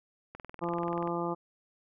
click train, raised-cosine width 0.5 ms, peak -28 dBFS, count 16, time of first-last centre 0.35-1.075 s, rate 20.7 Hz
harmonic tone, 171.5 Hz, F3, 31 cents flat, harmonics 1 / 2 / 3 / 4 / 5 / 6 / 7, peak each -37 / -34 / -38 / -40 / -38 / -41 / -39 dBFS, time 0.61-1.35 s, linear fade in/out 20 ms
effects none

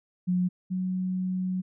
sine tone pair in turn, 180.7 / 184.82 Hz, F#3 / F#3, -41 / -2 cents, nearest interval unison, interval 39 cents, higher second, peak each -22 / -26 dBFS, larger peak first, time 0.27-0.49 / 0.7-1.62 s, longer second, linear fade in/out 20 ms, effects none

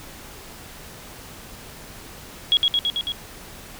sine tone with echo, 3321 Hz, G#7, 1 cent flat, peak -13 dBFS, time 2.52-2.57 s, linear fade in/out 0 ms, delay 110 ms, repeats 5, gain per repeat -2 dB, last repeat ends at 3.12 s, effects pink hiss -41 dBFS RMS until 3.79 s

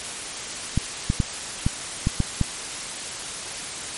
clicks, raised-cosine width 5 ms, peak -7 dBFS, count 7, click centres 0.776 / 1.101 / 1.202 / 1.665 / 2.071 / 2.203 / 2.413 s, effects white hiss -32 dBFS RMS until 3.97 s + MP3 48 kbps

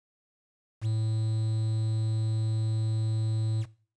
triangle tone with quantisation, 110 Hz, A2, in tune, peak -23 dBFS, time 0.81-3.66 s, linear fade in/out 50 ms, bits 8, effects noise-tail reverb RT60 0.4 s tail -18 dB re dry + resampled to 22050 Hz

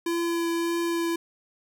square tone with vibrato, 338 Hz, E4, 43 cents sharp, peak -25 dBFS, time 0.06-1.16 s, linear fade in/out 5 ms, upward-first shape triangle, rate 1.7 Hz, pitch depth 12 cents each way, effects 11-bit

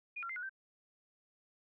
sine tone with pitch steps, 2445 / 1372 / 2085 / 1462 / 1559 Hz, D#7 / F6 / C7 / F#6 / G6, -31 / -31 / -7 / -21 / -10 cents, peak -39 dBFS, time 0.16-0.495 s, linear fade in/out 10 ms, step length 67 ms, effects none

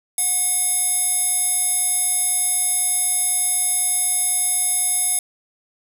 square tone with band-pass filter, 726 Hz, F#5, 33 cents flat, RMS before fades -20 dBFS, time 0.18-5.19 s, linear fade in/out 2 ms, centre 11000 Hz, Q 6.3, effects 7-bit

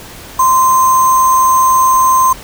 sine tone with sample-and-hold, 1038 Hz, C6, 14 cents flat, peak -6 dBFS, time 0.39-2.33 s, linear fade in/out 5 ms, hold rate 7350 Hz, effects pink hiss -32 dBFS RMS until 2.43 s

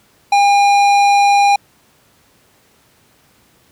sine tone with tanh clipping, 807 Hz, G#5, 50 cents flat, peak -10 dBFS, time 0.32-1.56 s, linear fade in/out 5 ms, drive 15 dB, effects pink hiss -53 dBFS RMS until 3.71 s + high-pass 80 Hz 12 dB/octave

